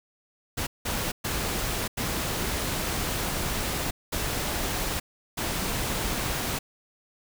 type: noise bursts at uneven times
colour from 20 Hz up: pink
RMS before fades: -29 dBFS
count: 6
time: 0.57-0.67 / 0.85-1.12 / 1.24-1.88 / 1.97-3.91 / 4.12-5 / 5.37-6.59 s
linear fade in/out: 10 ms
effects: none